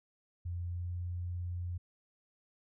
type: tone with pitch glide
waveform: sine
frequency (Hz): 87.31 to 88.22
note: F2 to F2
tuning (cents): 0 to +18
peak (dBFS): -35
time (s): 0.45-1.78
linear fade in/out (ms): 10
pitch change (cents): +18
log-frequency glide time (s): 0.66-0.93
effects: none